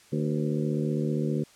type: harmonic tone with a mistuned harmonic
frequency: 75.3 Hz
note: D2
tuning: 44 cents sharp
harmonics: 2 / 3 / 4 / 5 / 6 / 7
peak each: -28 / -30 / -34 / -33 / -37 / -41 dBFS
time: 0.12-1.44 s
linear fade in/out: 10 ms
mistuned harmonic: 6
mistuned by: +97 cents
effects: white hiss -56 dBFS RMS until 1.55 s + low-pass 9000 Hz 12 dB/octave